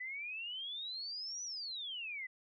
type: exponential two-way sweep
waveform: sine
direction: up then down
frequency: 1975.5 to 5990 to 1975.5 Hz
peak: -40 dBFS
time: 0-2.27 s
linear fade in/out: 10 ms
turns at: 1.43 s
effects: none